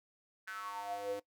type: tone with high-pass filter sweep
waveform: square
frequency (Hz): 101.3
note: G#2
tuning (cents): -43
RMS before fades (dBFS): -41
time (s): 0.47-1.2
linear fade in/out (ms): 10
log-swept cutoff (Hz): 1600 to 420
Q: 8.9
effects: noise-tail reverb RT60 0.1 s tail -19 dB re dry